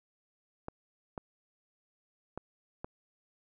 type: clicks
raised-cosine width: 1 ms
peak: -24 dBFS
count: 4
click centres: 0.684 / 1.178 / 2.376 / 2.845 s
effects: none